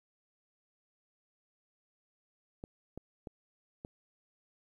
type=clicks; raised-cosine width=2 ms; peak=-29 dBFS; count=4; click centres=2.639 / 2.976 / 3.272 / 3.849 s; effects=11-bit